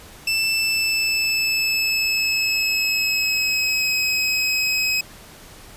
25% pulse tone with pitch glide, 2650 to 2544 Hz, E7 to D#7, +9 to +38 cents, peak -15 dBFS, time 0.27-5.01 s, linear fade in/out 5 ms, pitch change -71 cents, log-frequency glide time 0.52-3.95 s, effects pink hiss -43 dBFS RMS until 5.76 s + resampled to 32000 Hz

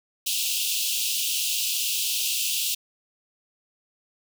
pink high-pass noise, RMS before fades -26 dBFS, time 0.26-2.75 s, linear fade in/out 10 ms, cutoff 2600 Hz, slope 96 dB/octave, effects none

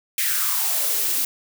blue noise with high-pass filter sweep, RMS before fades -22 dBFS, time 0.18-1.25 s, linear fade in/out 2 ms, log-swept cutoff 2100 to 230 Hz, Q 4.3, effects none

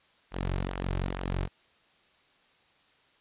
sawtooth tone with flanger, 45.95 Hz, F#1, 11 cents flat, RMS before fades -32 dBFS, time 0.31-1.49 s, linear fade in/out 50 ms, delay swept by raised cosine 0.23 to 4.23 ms, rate 2.3 Hz, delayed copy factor -0.55, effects white hiss -64 dBFS RMS until 3.2 s + resampled to 8000 Hz

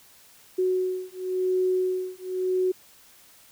sine beating tone pair, 369.4 / 370.34 Hz, F#4 / F#4, -3 / +2 cents, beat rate 0.94 Hz, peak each -26 dBFS, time 0.58-2.72 s, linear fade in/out 10 ms, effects white hiss -54 dBFS RMS until 3.51 s

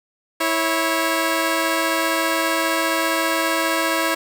10% pulse tone pair together, 327 / 550 Hz, E4 / C#5, -14 / -14 cents, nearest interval major sixth, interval 900 cents, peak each -12 / -14 dBFS, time 0.4-4.15 s, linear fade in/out 10 ms, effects none

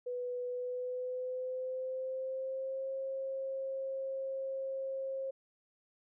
sine tone with pitch glide, 493.9 to 535.5 Hz, B4 to C5, 0 to +40 cents, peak -35 dBFS, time 0.06-5.31 s, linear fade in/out 10 ms, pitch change +140 cents, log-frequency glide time 0.46-2.91 s, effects none

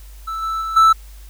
triangle tone with level steps, 1318.5 Hz, E6, in tune, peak -21 / -18 / -20 / -6 dBFS, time 0.27-0.93 s, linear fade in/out 10 ms, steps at 0.42 / 0.61 / 0.76 s, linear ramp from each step 10 ms, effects added 50 Hz sine -36 dBFS peak until 1.29 s + white hiss -49 dBFS RMS until 1.29 s

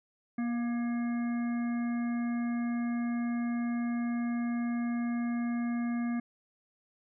harmonic tone with a mistuned harmonic, 238.2 Hz, A#3, 38 cents sharp, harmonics 1 / 3 / 5 / 7 / 9, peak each -29 / -45 / -48 / -48 / -49 dBFS, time 0.38-6.2 s, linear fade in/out 5 ms, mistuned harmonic 3, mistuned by -26 cents, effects none

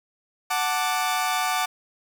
sawtooth chord, D major, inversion first, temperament equal, 740 / 880 / 1174.7 Hz, F#5 / A5 / D6, 0 / 0 / 0 cents, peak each -22 / -25 / -23 dBFS, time 0.5-1.66 s, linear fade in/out 10 ms, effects 8-bit

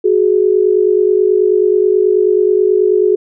sine tone pair together, 370.7 / 420 Hz, F#4 / G#4, +3 / +19 cents, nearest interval major second, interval 216 cents, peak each -11 dBFS, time 0.04-3.16 s, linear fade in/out 10 ms, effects none

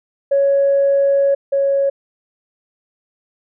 sine tone pair in turn, 556 / 553.3 Hz, C#5 / C#5, +5 / -3 cents, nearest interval unison, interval 8 cents, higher first, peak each -10 / -12 dBFS, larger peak first, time 0.31-1.35 / 1.52-1.9 s, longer first, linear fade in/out 10 ms, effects tanh soft clip ceiling -7 dBFS

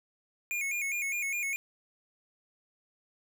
square tone with vibrato, 2303 Hz, D7, 34 cents flat, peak -31 dBFS, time 0.51-1.56 s, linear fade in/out 0 ms, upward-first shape square, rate 4.9 Hz, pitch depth 83 cents each way, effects none

